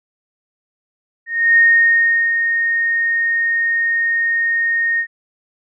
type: tone with ADSR envelope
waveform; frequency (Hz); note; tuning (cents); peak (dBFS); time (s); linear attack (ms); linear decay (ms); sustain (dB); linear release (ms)
sine; 1850; A#6; -14; -7; 1.26-5.07; 310; 750; -7; 76
effects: none